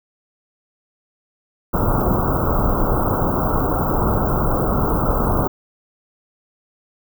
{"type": "band-stop noise", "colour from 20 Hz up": "pink", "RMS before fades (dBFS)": -18, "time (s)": [1.73, 5.48], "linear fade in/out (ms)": 10, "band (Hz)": [1400, 16000], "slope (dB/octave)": 96, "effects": []}